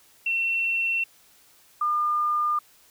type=tone pair in turn; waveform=sine; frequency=2709 / 1206.7 Hz; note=E7 / D6; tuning=+47 / +47 cents; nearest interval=octave + major second; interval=1400 cents; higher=first; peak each=-22 / -21 dBFS; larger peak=second; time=0.26-1.04 / 1.81-2.59 s; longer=neither; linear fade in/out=5 ms; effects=white hiss -57 dBFS RMS until 2.9 s